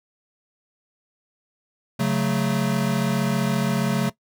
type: chord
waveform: square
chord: F# minor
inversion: second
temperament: equal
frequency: 138.59 / 185 / 220 Hz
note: C#3 / F#3 / A3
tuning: 0 / 0 / 0 cents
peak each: -25 dBFS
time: 1.99-4.1 s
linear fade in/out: 10 ms
effects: noise-tail reverb RT60 0.1 s tail -18 dB re dry